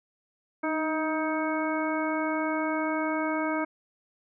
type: harmonic tone with a mistuned harmonic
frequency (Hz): 315.2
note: D#4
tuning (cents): +23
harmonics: 1 / 2 / 3 / 4 / 5 / 7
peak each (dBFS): -29 / -32 / -34 / -35 / -36 / -37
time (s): 0.63-3.65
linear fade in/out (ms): 10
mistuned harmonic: 1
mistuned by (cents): -34
effects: none